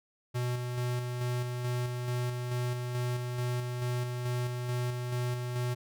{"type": "tone with tremolo", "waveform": "square", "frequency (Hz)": 123.2, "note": "B2", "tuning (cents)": -4, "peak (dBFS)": -30, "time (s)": [0.34, 5.75], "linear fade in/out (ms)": 20, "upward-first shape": "square", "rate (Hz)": 2.3, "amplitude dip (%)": 35, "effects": []}